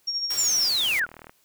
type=tone with tremolo; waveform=sine; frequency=5560 Hz; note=F8; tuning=9 cents flat; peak=-23 dBFS; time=0.07-0.69 s; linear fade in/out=10 ms; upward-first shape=sine; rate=13 Hz; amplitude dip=50%
type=noise; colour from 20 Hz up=white; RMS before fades=-34 dBFS; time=0.3-1 s; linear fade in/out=5 ms
type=linear sweep; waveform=sine; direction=down; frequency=7550 to 1318.5 Hz; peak=-21 dBFS; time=0.37-1.06 s; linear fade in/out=20 ms
type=click train; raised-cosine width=0.5 ms; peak=-27 dBFS; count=20; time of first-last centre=0.81-1.295 s; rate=39.2 Hz
effects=white hiss -64 dBFS RMS until 1.44 s